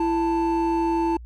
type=tone pair together; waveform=triangle; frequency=333.6 / 886 Hz; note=E4 / A5; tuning=+21 / +12 cents; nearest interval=octave + perfect fourth; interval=1691 cents; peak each=-19 / -22 dBFS; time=0-1.17 s; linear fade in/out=5 ms; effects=tanh soft clip ceiling -10 dBFS + added 59 Hz sine -37 dBFS peak until 1.25 s